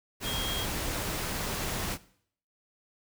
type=tone in noise; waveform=sine; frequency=3251 Hz; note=G#7; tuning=38 cents flat; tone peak=-33 dBFS; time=0.23-0.67 s; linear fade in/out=50 ms; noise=pink; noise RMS=-33 dBFS; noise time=0.2-1.98 s; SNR=-3 dB; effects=noise-tail reverb RT60 0.6 s tail -18 dB re dry